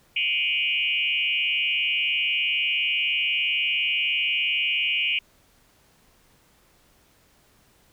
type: tone with frequency modulation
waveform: sine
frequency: 2653 Hz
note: E7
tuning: 10 cents sharp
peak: -21 dBFS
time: 0.16-5.19 s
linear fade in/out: 5 ms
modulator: 144 Hz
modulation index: 2.5
effects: pink hiss -60 dBFS RMS until 7.92 s